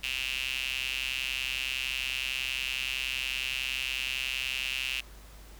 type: tone with high-pass filter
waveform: sawtooth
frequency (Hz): 130.81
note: C3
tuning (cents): 0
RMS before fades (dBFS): -33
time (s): 0.03-5.01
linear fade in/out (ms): 10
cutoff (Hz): 2700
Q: 7.2
effects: added 50 Hz sine -48 dBFS peak until 5.59 s + pink hiss -54 dBFS RMS until 5.59 s